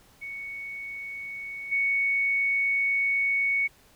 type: tone with level steps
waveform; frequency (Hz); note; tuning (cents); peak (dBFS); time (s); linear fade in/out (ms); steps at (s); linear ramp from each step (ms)
sine; 2223; C#7; +4; -34 / -22; 0.21-3.68; 20; 1.71; 20
effects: pink hiss -58 dBFS RMS until 3.95 s